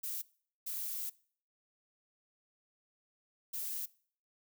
violet noise bursts at uneven times, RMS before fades -39 dBFS, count 3, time 0.03-0.22 / 0.66-1.1 / 3.53-3.86 s, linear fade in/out 10 ms, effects noise-tail reverb RT60 0.5 s tail -22 dB re dry

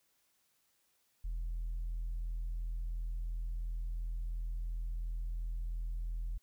sine tone, 41.44 Hz, E1, 10 cents sharp, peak -33 dBFS, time 1.24-6.38 s, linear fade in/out 10 ms, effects tanh soft clip ceiling -33 dBFS + white hiss -75 dBFS RMS until 6.42 s

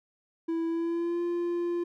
triangle tone with pitch glide, 330 to 346.4 Hz, E4 to F4, +2 to -14 cents, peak -25 dBFS, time 0.48-1.84 s, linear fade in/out 10 ms, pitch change +84 cents, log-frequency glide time 0.67-1.22 s, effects none

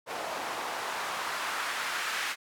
white noise with band-pass filter sweep, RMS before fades -34 dBFS, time 0.06-2.36 s, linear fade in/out 50 ms, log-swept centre 680 to 1700 Hz, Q 1.3, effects none

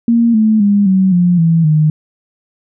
sine tone with pitch steps, 233.1 / 217.5 / 202.9 / 189.34 / 176.66 / 164.83 / 153.79 Hz, A#3 / A3 / G#3 / F#3 / F3 / E3 / D#3, 0 / -20 / -40 / +40 / +20 / 0 / -20 cents, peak -7 dBFS, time 0.08-1.9 s, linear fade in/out 2 ms, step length 260 ms, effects none

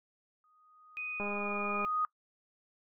sine tone with exponential growth, 1244.5 Hz, D#6, in tune, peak -27 dBFS, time 0.44-2.05 s, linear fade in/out 1 ms, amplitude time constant 350 ms
sine tone with pitch glide, 2492 to 2442 Hz, D#7 to D#7, +2 to -33 cents, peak -36 dBFS, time 0.97-1.85 s, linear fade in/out 0 ms, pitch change -35 cents, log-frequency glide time 1.09-1.52 s
click train, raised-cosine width 1 ms, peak -26 dBFS, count 133, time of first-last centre 1.2-1.847 s, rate 204 Hz
effects noise-tail reverb RT60 0.1 s tail -22 dB re dry

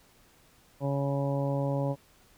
harmonic tone, 139.5 Hz, C#3, 11 cents sharp, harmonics 1 / 2 / 3 / 4 / 5 / 6 / 7, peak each -29 / -34 / -40 / -32 / -44 / -41 / -42 dBFS, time 0.8-1.96 s, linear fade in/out 50 ms, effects pink hiss -61 dBFS RMS until 2.37 s

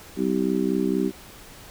harmonic tone, 64.3 Hz, C2, 30 cents flat, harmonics 3 / 4 / 5 / 6, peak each -26 / -26 / -26 / -26 dBFS, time 0.16-1.12 s, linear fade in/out 50 ms, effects pink hiss -45 dBFS RMS until 1.7 s

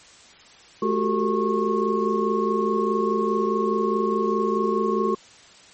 sine tone cluster, 214.6 / 367 / 391.8 / 449.9 / 1091 Hz, A3 / F#4 / G4 / A4 / C#6, -43 / -14 / -1 / +39 / -28 cents, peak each -26 dBFS, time 0.82-5.15 s, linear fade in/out 5 ms, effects white hiss -49 dBFS RMS until 5.73 s + MP3 32 kbps

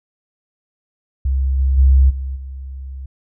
sine tone with level steps, 66.6 Hz, C2, 31 cents sharp, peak -14 / -12 / -7 / -21 / -27 dBFS, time 1.25-3.06 s, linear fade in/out 5 ms, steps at 1.58 / 1.77 / 2.09 / 2.35 s, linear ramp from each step 20 ms, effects none

